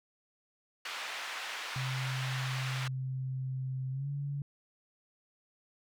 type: band-pass noise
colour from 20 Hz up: white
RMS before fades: -40 dBFS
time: 0.85-2.88 s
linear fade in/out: 5 ms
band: 910 to 2800 Hz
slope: 12 dB/octave
type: tone with pitch glide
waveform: sine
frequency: 130.81 to 141.83 Hz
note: C3 to C#3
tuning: 0 to +40 cents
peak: -33 dBFS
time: 1.76-4.42 s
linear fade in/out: 2 ms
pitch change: +140 cents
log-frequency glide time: 3.91-4.08 s
effects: none

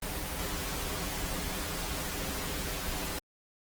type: noise with comb filter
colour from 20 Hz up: pink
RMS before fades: -35 dBFS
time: 0.02-3.19 s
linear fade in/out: 5 ms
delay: 8.7 ms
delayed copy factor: -0.8
effects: Opus 24 kbps

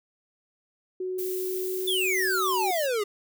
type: tone with pitch glide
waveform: sine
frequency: 370 to 375.4 Hz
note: F#4 to F#4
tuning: 0 to +25 cents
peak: -28 dBFS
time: 1-2.71 s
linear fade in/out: 5 ms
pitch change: +25 cents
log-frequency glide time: 1.13-2.26 s
type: noise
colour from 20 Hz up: violet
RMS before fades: -36 dBFS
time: 1.18-2.87 s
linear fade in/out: 10 ms
type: exponential sweep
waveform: square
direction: down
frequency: 3565 to 395.4 Hz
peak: -25 dBFS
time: 1.87-3.04 s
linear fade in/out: 10 ms
effects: none

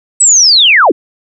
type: linear sweep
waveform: sine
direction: down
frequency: 8130 to 213.7 Hz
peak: -3 dBFS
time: 0.2-0.92 s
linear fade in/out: 10 ms
effects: none

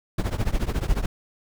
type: noise with tremolo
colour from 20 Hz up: brown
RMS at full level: -20 dBFS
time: 0.18-1.06 s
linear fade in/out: 5 ms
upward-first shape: triangle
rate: 14 Hz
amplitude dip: 95%
effects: none

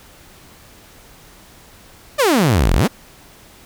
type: exponential two-way sweep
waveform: sawtooth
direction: down then up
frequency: 628 to 36.52 to 299.7 Hz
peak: -8 dBFS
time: 2.18-2.88 s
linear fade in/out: 20 ms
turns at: 2.74 s
effects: pink hiss -45 dBFS RMS until 3.65 s

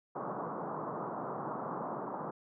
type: band-pass noise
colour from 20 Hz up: white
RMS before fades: -39 dBFS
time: 0.15-2.31 s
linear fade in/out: 10 ms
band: 130 to 1200 Hz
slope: 48 dB/octave
effects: none

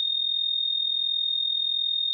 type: tone with amplitude modulation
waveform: sine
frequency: 3686 Hz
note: A#7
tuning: 20 cents flat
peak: -20 dBFS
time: 0-2.13 s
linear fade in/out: 0 ms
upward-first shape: sine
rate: 41.4 Hz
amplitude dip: 70%
effects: none

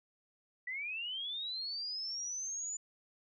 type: linear sweep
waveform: sine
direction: up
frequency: 1938 to 7040 Hz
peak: -37 dBFS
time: 0.67-2.77 s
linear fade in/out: 5 ms
effects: none

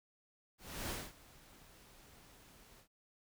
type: noise with ADSR envelope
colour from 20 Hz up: pink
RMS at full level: -40 dBFS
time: 0.58-2.88 s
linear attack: 320 ms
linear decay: 220 ms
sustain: -21 dB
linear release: 87 ms
effects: none

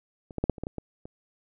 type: clicks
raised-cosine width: 2 ms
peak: -29 / -17 / -11 / -8 / -27 / -18 / -20 / -20 / -28 dBFS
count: 9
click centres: 0.308 / 0.383 / 0.44 / 0.497 / 0.582 / 0.636 / 0.669 / 0.783 / 1.055 s
effects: none

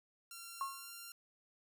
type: tone with pitch glide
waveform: 5% pulse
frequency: 1373 to 1384.1 Hz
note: F6 to F6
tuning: -30 to -16 cents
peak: -37 dBFS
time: 0.31-1.12 s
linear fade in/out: 2 ms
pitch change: +14 cents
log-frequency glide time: 0.65-0.9 s
type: tone with exponential decay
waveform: sine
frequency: 1086 Hz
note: C#6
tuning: 36 cents flat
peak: -33 dBFS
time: 0.61-0.91 s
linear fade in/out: 1 ms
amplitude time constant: 65 ms
effects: none

